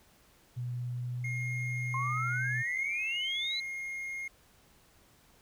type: tone with pitch glide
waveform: sine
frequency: 122.7 to 124.48 Hz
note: B2 to B2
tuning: -11 to +14 cents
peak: -33 dBFS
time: 0.56-2.63 s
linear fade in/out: 20 ms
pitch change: +25 cents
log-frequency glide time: 1.01-1.48 s
type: tone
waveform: triangle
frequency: 2139 Hz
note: C7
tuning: 38 cents sharp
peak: -34 dBFS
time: 1.24-4.28 s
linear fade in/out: 5 ms
type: exponential sweep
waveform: sine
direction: up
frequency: 1047 to 4094 Hz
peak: -32 dBFS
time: 1.94-3.6 s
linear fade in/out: 2 ms
effects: pink hiss -63 dBFS RMS until 5.41 s